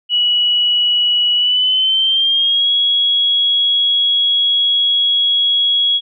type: tone with pitch glide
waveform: sine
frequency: 2930 to 3327 Hz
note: F#7 to G#7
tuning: -18 to +2 cents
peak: -11 dBFS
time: 0.09-6.01 s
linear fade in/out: 50 ms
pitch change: +220 cents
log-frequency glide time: 1.35-2.71 s
effects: none